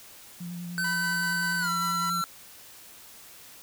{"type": "tone with vibrato", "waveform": "sine", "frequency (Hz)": 174.61, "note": "F3", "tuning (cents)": 0, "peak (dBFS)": -34, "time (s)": [0.4, 2.22], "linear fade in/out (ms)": 10, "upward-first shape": "sine", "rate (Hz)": 9.9, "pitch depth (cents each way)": 24}
{"type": "tone with pitch glide", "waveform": "square", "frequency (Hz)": [1526, 1351.7], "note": ["G6", "E6"], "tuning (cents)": [-47, 43], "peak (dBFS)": -27, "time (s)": [0.78, 2.24], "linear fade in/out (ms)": 0, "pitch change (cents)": -210, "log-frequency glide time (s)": [1.59, 1.7]}
{"type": "tone with tremolo", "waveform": "sawtooth", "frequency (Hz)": 987.8, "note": "B5", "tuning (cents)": 0, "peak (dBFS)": -31, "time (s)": [0.84, 2.1], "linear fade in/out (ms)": 5, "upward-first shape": "square", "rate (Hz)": 5.1, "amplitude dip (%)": 35}
{"effects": ["white hiss -49 dBFS RMS until 3.62 s"]}